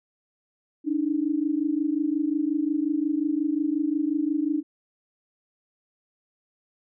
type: tone pair together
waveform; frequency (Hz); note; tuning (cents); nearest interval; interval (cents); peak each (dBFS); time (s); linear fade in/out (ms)
sine; 288.2 / 313.8; D4 / D#4; -33 / +15; minor second; 148; -25; 0.84-4.63; 50
effects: none